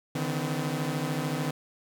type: tone cluster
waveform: sawtooth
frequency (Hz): 145 / 158.5 / 255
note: D3 / D#3 / C4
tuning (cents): -22 / +32 / -44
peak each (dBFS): -29 / -28 / -29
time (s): 0.15-1.51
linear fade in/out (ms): 5
effects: none